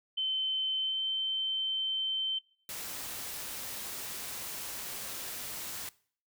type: tone with pitch glide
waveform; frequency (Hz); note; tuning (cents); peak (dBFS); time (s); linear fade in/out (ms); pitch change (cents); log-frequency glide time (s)
sine; 3075 to 3095; G7 to G7; -34 to -23; -29; 0.17-2.39; 10; +11; 0.79-1.03
type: noise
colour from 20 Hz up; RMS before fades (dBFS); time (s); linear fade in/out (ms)
white; -40; 2.69-5.89; 2
effects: noise-tail reverb RT60 0.5 s tail -21 dB re dry

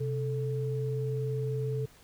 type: tone pair together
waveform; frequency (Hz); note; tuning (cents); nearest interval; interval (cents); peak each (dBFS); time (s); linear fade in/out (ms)
sine; 130.11 / 438.1; C3 / A4; -9 / -7; octave + major sixth; 2102; -30 / -34; 0-1.86; 10
effects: pink hiss -58 dBFS RMS until 2.03 s

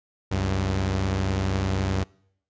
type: tone pair together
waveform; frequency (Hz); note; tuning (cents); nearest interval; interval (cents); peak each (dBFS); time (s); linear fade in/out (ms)
sawtooth; 67.74 / 95.8; C#2 / G2; -39 / -39; tritone; 600; -25 / -20; 0.31-2.04; 10
effects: noise-tail reverb RT60 0.7 s tail -25 dB re dry + resampled to 16000 Hz

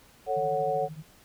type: chord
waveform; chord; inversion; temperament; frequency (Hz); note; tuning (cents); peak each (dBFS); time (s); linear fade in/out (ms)
sine; F# minor; first; just; 444 / 555 / 740; A4 / C#5 / F#5; +16 / +2 / 0; -31 / -29 / -28; 0.26-0.89; 50
type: tone with tremolo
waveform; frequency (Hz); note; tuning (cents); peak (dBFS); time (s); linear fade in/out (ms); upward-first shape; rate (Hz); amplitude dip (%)
sine; 155.56; D#3; 0; -35; 0.36-1.03; 10; triangle; 13; 90
effects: pink hiss -57 dBFS RMS until 1.24 s

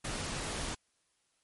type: noise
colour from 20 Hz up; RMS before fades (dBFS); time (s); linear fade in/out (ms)
pink; -37; 0.04-0.75; 10
effects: white hiss -75 dBFS RMS until 1.43 s + MP3 48 kbps

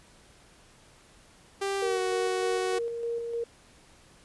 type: tone with pitch glide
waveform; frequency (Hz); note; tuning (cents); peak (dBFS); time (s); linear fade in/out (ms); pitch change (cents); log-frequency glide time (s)
sawtooth; 394 to 372.1; G4 to F#4; +9 to +10; -24; 1.61-2.79; 10; -99; 1.79-2
type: tone with tremolo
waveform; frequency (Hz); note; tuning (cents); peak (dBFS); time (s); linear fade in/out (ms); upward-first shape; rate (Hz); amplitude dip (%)
sine; 467.5; A#4; +5; -28; 1.82-3.44; 5; square; 3.3; 35
effects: pink hiss -57 dBFS RMS until 4.24 s + resampled to 24000 Hz

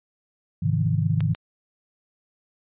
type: chord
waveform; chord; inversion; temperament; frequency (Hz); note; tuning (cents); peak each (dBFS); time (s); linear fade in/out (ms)
sine; F minor seventh; first; equal with one note detuned; 103.83 / 130.81 / 155.56 / 171.52; Ab2 / C3 / Eb3 / F3; 0 / 0 / 0 / -31; -24 / -26 / -23 / -29; 0.62-1.34; 10
type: clicks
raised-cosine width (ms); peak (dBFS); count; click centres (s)
0.2; -17; 2; 1.206 / 1.349
effects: resampled to 8000 Hz

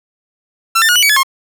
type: tone with pitch steps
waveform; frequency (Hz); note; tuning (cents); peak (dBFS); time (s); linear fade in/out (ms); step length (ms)
sawtooth; 1349 / 1792 / 1445 / 2958 / 2267 / 1709 / 1074; E6 / A6 / F#6 / F#7 / C#7 / G#6 / C6; +40 / +31 / -41 / -1 / +38 / +49 / +45; -5; 0.75-1.233; 10; 69
effects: none

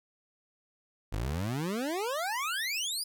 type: exponential sweep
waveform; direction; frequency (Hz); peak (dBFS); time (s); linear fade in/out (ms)
25% pulse; up; 46.76 to 5070; -27; 1.12-3.04; 10
effects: none

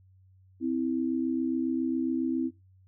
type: tone pair together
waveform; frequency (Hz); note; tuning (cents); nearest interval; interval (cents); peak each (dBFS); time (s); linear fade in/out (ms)
sine; 259.1 / 326.4; C4 / E4; -17 / -17; major third; 400; -28 / -29; 0.6-2.51; 50
effects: noise-tail reverb RT60 0.2 s tail -17 dB re dry + added 94 Hz sine -56 dBFS peak until 2.87 s

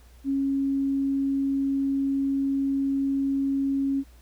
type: tone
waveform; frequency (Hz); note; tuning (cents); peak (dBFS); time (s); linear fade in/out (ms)
sine; 274.1; C#4; -19; -22; 0.24-4.04; 50
effects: added 60 Hz sine -49 dBFS peak until 4.21 s + pink hiss -59 dBFS RMS until 4.21 s

